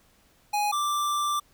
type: tone pair in turn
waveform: square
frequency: 830.6 / 1177 Hz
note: G#5 / D6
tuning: 0 / +3 cents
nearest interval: tritone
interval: 603 cents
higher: second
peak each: -24 / -25 dBFS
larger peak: first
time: 0.53-0.72 / 0.72-1.4 s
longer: second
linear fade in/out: 10 ms
effects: pink hiss -62 dBFS RMS until 1.53 s